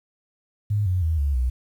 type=tone with pitch steps; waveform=sine; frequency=103.8 / 91.41 / 80.5 / 70.9 / 62.44 Hz; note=G#2 / F#2 / E2 / C#2 / B1; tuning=0 / -20 / -41 / +40 / +20 cents; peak=-19 dBFS; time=0.7-1.5 s; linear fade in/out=10 ms; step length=160 ms; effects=9-bit